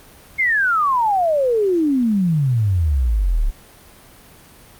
sine exponential sweep, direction down, 2183 to 33.15 Hz, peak -14 dBFS, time 0.38-3.51 s, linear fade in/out 20 ms, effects pink hiss -45 dBFS RMS until 4.79 s + Opus 32 kbps

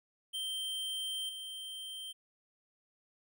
square tone with level steps, 3136 Hz, G7, in tune, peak -36 / -42 dBFS, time 0.33-2.13 s, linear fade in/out 20 ms, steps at 1.29 s, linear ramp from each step 2 ms, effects none

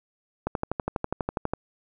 click train, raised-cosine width 1 ms, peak -12 dBFS, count 14, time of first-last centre 0.47-1.536 s, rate 12.2 Hz, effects none

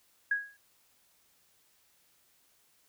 sine tone with exponential decay, 1653 Hz, G#6, 9 cents flat, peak -23 dBFS, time 0.31-0.57 s, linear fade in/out 5 ms, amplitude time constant 56 ms, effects white hiss -68 dBFS RMS until 2.88 s

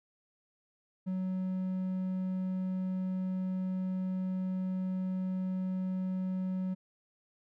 triangle tone, 186.2 Hz, F#3, 11 cents sharp, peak -29 dBFS, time 1.06-6.75 s, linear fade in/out 20 ms, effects none

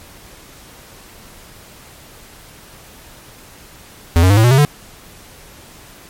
square tone with pitch steps, 84.1 / 92.24 / 101.17 / 110.97 / 121.72 / 133.5 / 146.43 Hz, E2 / F#2 / G#2 / A2 / B2 / C3 / D3, +35 / -5 / -45 / +15 / -25 / +35 / -5 cents, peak -8 dBFS, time 4.16-4.65 s, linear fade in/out 0 ms, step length 70 ms, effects pink hiss -41 dBFS RMS until 6.09 s + MP3 64 kbps

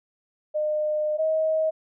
sine tone pair in turn, 608 / 632.5 Hz, D#5 / D#5, -40 / +28 cents, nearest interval minor second, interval 68 cents, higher second, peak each -22 / -20 dBFS, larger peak second, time 0.54-1.18 / 1.18-1.71 s, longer first, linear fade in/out 20 ms, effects none

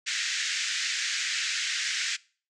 pink band-pass noise, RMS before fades -30 dBFS, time 0.06-2.17 s, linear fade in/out 20 ms, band 1600 to 7400 Hz, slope 48 dB/octave, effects noise-tail reverb RT60 0.4 s tail -22 dB re dry

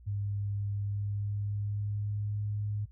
sine tone with pitch glide, 101.4 to 104.01 Hz, G#2 to G#2, -41 to +3 cents, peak -30 dBFS, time 0.06-2.86 s, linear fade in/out 20 ms, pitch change +44 cents, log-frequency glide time 0.79-2.41 s, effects added 60 Hz sine -51 dBFS peak until 2.91 s

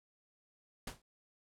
pink noise with exponential decay, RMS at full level -38 dBFS, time 0.87-1.02 s, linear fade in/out 5 ms, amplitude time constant 32 ms, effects low-pass 11000 Hz 12 dB/octave

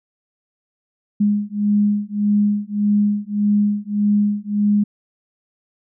sine beating tone pair, 205.7 / 207.4 Hz, G#3 / G#3, -16 / -2 cents, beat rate 1.7 Hz, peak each -18 dBFS, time 1.2-4.84 s, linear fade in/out 10 ms, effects none

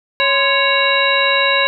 harmonic tone with a mistuned harmonic, 554.4 Hz, C#5, in tune, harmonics 1 / 2 / 3 / 4 / 5 / 7, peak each -19 / -19 / -19 / -19 / -19 / -19 dBFS, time 0.2-1.67 s, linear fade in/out 0 ms, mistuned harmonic 2, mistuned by -120 cents, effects none

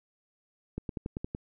clicks, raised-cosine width 3 ms, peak -21 dBFS, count 7, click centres 0.78 / 0.892 / 0.972 / 1.061 / 1.169 / 1.245 / 1.349 s, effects none

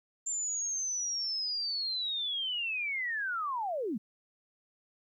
sine linear sweep, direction down, 7300 to 184.6 Hz, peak -31 dBFS, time 0.26-3.98 s, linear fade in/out 10 ms, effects 12-bit

